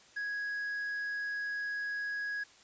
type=tone; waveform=triangle; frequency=1661.2 Hz; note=G#6; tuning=in tune; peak=-32 dBFS; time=0.16-2.44 s; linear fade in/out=10 ms; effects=white hiss -59 dBFS RMS until 2.63 s + resampled to 16000 Hz